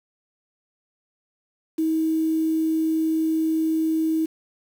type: tone with quantisation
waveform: sine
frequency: 319.2 Hz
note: D#4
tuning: 44 cents sharp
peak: -19 dBFS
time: 1.78-4.26 s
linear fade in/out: 10 ms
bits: 7
effects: none